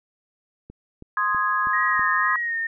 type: click train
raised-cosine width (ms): 3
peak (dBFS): -27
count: 5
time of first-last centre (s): 0.7-1.994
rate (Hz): 3.09
type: chord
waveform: sine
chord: Ab major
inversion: first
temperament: equal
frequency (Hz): 1046.5 / 1244.5 / 1661.2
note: C6 / Eb6 / Ab6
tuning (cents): 0 / 0 / 0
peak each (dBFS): -24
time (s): 1.17-2.36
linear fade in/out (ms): 2
type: tone with vibrato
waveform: sine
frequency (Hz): 1864.7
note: A#6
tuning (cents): 0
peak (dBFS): -23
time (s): 1.73-2.67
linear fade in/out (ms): 5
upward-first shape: sine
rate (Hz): 2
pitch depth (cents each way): 37
effects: none